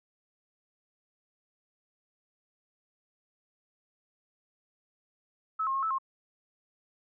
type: tone with pitch steps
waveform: sine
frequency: 1297 / 1072 / 1083 / 1310 / 1070 Hz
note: E6 / C6 / C#6 / E6 / C6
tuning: -28 / +42 / -41 / -11 / +38 cents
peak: -27 dBFS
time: 5.59-5.985 s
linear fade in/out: 10 ms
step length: 79 ms
effects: none